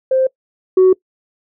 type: tone pair in turn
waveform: sine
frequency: 523.3 / 373.2 Hz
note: C5 / F#4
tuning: 0 / +15 cents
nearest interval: tritone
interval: 585 cents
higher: first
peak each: -10 / -4 dBFS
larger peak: second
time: 0.11-0.27 / 0.77-0.93 s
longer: neither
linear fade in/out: 5 ms
effects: noise-tail reverb RT60 0.1 s tail -23 dB re dry + tanh soft clip ceiling -4 dBFS